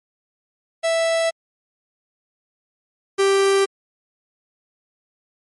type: tone pair in turn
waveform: 45% pulse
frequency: 659.3 / 392 Hz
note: E5 / G4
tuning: 0 / 0 cents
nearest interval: major sixth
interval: 900 cents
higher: first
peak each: -17 / -14 dBFS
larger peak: second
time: 0.83-1.31 / 3.18-3.66 s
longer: neither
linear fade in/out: 20 ms
effects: MP3 48 kbps